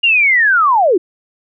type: linear sweep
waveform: sine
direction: down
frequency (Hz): 2851 to 316.7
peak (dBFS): -8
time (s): 0.03-0.98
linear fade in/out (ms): 10
effects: none